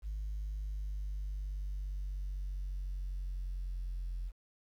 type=linear sweep; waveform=sine; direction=down; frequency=51.91 to 43.65 Hz; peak=-34 dBFS; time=0.02-4.32 s; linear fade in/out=50 ms; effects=tanh soft clip ceiling -33 dBFS + 11-bit